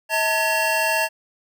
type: tone cluster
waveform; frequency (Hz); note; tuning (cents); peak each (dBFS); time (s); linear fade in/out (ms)
square; 640 / 896 / 1689 / 2729; D#5 / A5 / G#6 / F7; +49 / +31 / +29 / -41; -25; 0.09-1.09; 50
effects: none